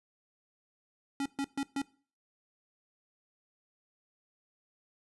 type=tone bursts; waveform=square; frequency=277.2 Hz; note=C#4; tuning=in tune; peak=-31 dBFS; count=4; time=1.2-1.818 s; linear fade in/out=2 ms; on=57 ms; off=130 ms; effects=noise-tail reverb RT60 0.4 s tail -20 dB re dry + resampled to 24000 Hz